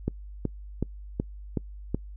click train, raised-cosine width 3 ms, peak -13 dBFS, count 6, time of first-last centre 0.08-1.946 s, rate 2.68 Hz, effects noise-tail reverb RT60 0.1 s tail -26 dB re dry + added 50 Hz sine -39 dBFS peak until 2.16 s

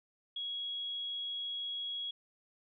sine tone, 3322 Hz, G#7, in tune, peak -36 dBFS, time 0.36-2.11 s, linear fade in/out 5 ms, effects none

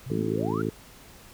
sine exponential sweep, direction up, 116.54 to 1480 Hz, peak -33 dBFS, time 0.06-0.62 s, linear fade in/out 5 ms
harmonic tone, 54.5 Hz, A1, 16 cents flat, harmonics 2 / 3 / 4 / 5 / 6 / 7 / 8, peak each -33 / -33 / -33 / -33 / -33 / -33 / -33 dBFS, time 0.1-0.7 s, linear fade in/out 5 ms
effects pink hiss -50 dBFS RMS until 1.33 s

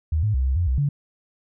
sine tone with pitch steps, 78.3 / 106.3 / 65.1 / 65.8 / 87.1 / 64.5 / 142.9 Hz, D#2 / G#2 / C2 / C2 / F2 / C2 / D3, +11 / +41 / -8 / +10 / -4 / -24 / -47 cents, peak -18 dBFS, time 0.12-0.89 s, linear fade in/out 5 ms, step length 110 ms, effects none

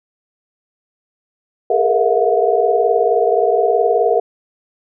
sine tone cluster, 409.2 / 453.6 / 472.6 / 658 / 719 Hz, G#4 / A#4 / A#4 / E5 / F#5, -26 / -47 / +24 / -3 / -50 cents, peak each -18 dBFS, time 1.7-4.2 s, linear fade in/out 5 ms, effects none

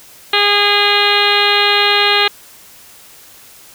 harmonic tone, 409.5 Hz, G#4, 24 cents flat, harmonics 1 / 2 / 3 / 4 / 5 / 6 / 7 / 8 / 9 / 10, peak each -19 / -19 / -19 / -19 / -19 / -19 / -19 / -19 / -19 / -19 dBFS, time 0.33-2.28 s, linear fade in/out 5 ms, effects white hiss -41 dBFS RMS until 3.74 s

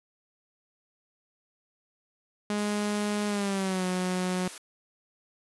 sawtooth tone with pitch glide, 207.7 to 182.91 Hz, G#3 to F#3, 0 to -20 cents, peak -23 dBFS, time 2.5-4.48 s, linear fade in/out 2 ms, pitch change -220 cents, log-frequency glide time 3.27-3.85 s
white high-pass noise, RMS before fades -42 dBFS, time 2.58-4.58 s, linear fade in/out 2 ms, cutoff 300 Hz, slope 24 dB/octave
effects resampled to 24000 Hz

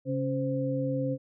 sine tone cluster, 137.2 / 275.6 / 518 Hz, C#3 / C#4 / C5, -17 / -10 / -17 cents, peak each -31 dBFS, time 0.05-1.18 s, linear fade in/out 50 ms, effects none

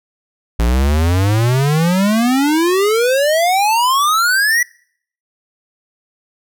square exponential sweep, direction up, 55.4 to 1975.5 Hz, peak -12 dBFS, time 0.59-4.63 s, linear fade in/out 5 ms, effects noise-tail reverb RT60 0.6 s tail -25 dB re dry

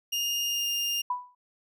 30% pulse tone with pitch glide, 2830 to 2810 Hz, F7 to F7, +22 to +10 cents, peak -24 dBFS, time 0.12-1.02 s, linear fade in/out 10 ms, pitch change -12 cents, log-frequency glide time 0.47-0.69 s
sine tone with exponential decay, 989 Hz, B5, 2 cents sharp, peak -23 dBFS, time 1.1-1.35 s, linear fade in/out 5 ms, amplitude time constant 53 ms
effects none

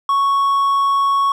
triangle tone, 1109 Hz, C#6, in tune, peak -11 dBFS, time 0.09-1.32 s, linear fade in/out 2 ms, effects none

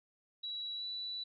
sine tone with pitch glide, 3906 to 3954 Hz, B7 to B7, -20 to +1 cents, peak -38 dBFS, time 0.43-1.24 s, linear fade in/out 10 ms, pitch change +21 cents, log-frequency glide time 0.76-0.84 s, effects none

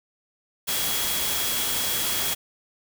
sine tone in noise, 3322 Hz, G#7, in tune, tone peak -32 dBFS, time 0.67-2.35 s, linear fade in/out 20 ms, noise white, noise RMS -26 dBFS, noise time 0.67-2.35 s, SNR -9 dB, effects none

